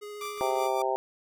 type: tone with vibrato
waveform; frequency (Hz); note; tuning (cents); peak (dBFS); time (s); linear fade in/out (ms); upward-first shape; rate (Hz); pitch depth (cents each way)
square; 415.3; G#4; 0; -39; 0.01-0.68; 20; sine; 14; 8
type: tone with tremolo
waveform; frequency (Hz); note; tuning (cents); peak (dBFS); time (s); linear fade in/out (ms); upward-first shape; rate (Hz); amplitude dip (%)
sawtooth; 1174.7; D6; 0; -30; 0.21-0.82; 2; sine; 5.3; 55
type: clicks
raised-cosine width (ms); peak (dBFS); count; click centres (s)
0.3; -37; 6; 0.222 / 0.254 / 0.377 / 0.469 / 0.511 / 0.556
type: harmonic tone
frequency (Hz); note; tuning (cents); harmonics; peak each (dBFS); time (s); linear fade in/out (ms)
130.81; C3; 0; 3 / 4 / 5 / 6 / 7; -31 / -32 / -32 / -31 / -32; 0.41-0.96; 0
effects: none